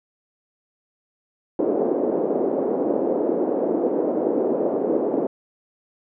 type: band-pass noise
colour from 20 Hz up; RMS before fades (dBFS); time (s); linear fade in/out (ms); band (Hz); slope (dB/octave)
white; -22; 1.59-5.27; 2; 270 to 510; 24
effects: none